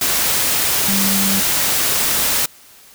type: tone in noise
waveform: sine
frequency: 196 Hz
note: G3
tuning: in tune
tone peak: -19 dBFS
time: 0.88-1.4 s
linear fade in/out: 5 ms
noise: white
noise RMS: -17 dBFS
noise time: 0.01-2.46 s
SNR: -5 dB
effects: white hiss -45 dBFS RMS until 2.94 s